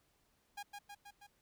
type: tone with echo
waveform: sawtooth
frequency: 816 Hz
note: G#5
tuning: 31 cents flat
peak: -39 dBFS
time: 0.57-0.63 s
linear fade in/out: 10 ms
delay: 160 ms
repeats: 4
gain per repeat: -3 dB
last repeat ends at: 1.27 s
effects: pink hiss -75 dBFS RMS until 1.41 s